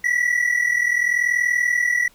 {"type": "tone pair together", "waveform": "triangle", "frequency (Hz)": [1934.8, 1975.5], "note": ["B6", "B6"], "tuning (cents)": [-36, 0], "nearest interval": "unison", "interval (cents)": 36, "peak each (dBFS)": [-17, -20], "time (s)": [0.04, 2.08], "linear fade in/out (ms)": 5, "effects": ["pink hiss -54 dBFS RMS until 2.14 s"]}